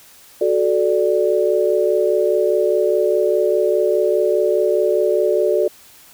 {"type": "chord", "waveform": "sine", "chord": "D major", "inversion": "first", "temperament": "equal with one note detuned", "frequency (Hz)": [370, 434.9, 587.3], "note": ["F#4", "A4", "D5"], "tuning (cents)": [0, -20, 0], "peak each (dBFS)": -18, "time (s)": [0.41, 5.68], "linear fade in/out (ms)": 5, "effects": ["white hiss -46 dBFS RMS until 6.13 s"]}